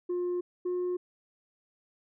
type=tone pair in turn; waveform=sine; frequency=355.4 / 359.1 Hz; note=F4 / F4; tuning=+30 / +48 cents; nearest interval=unison; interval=18 cents; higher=second; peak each=-26 dBFS; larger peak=neither; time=0.09-0.41 / 0.65-0.97 s; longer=neither; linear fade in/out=10 ms; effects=tanh soft clip ceiling -27 dBFS